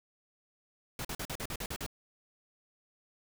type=noise bursts; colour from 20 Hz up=pink; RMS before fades=-38 dBFS; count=9; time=0.99-1.864 s; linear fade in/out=2 ms; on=58 ms; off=44 ms; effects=none